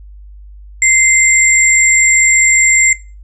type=tone pair together; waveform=sine; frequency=2081 / 7416 Hz; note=C7 / A#8; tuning=-10 / -10 cents; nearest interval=octave + minor seventh; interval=2200 cents; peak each=-10 dBFS; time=0.82-2.93 s; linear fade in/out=2 ms; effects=noise-tail reverb RT60 0.3 s tail -17 dB re dry + added 50 Hz sine -32 dBFS peak until 3.23 s